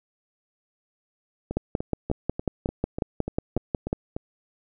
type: two click trains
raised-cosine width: 2 ms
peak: -16 / -10 dBFS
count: 10 / 14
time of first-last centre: 1.51-4.165 / 1.57-3.929 s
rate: 3.39 / 5.51 Hz
effects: none